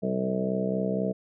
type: harmonic tone with a mistuned harmonic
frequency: 64.1 Hz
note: C2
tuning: 35 cents flat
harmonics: 2 / 3 / 4 / 5 / 6 / 7 / 8 / 9 / 10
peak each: -39 / -28 / -39 / -38 / -39 / -31 / -37 / -40 / -33 dBFS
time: 0.02-1.13 s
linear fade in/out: 20 ms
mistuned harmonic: 9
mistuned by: -18 cents
effects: none